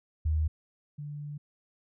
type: tone pair in turn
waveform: sine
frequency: 77.78 / 146.83 Hz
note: D#2 / D3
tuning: 0 / 0 cents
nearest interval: major seventh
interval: 1100 cents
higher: second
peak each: -24 / -36 dBFS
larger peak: first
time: 0.25-0.48 / 0.98-1.38 s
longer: second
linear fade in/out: 10 ms
effects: none